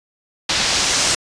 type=noise with low-pass filter sweep; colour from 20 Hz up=white; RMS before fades=-18 dBFS; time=0.49-1.15 s; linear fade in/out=5 ms; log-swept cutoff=4700 to 7200 Hz; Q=1.3; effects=resampled to 22050 Hz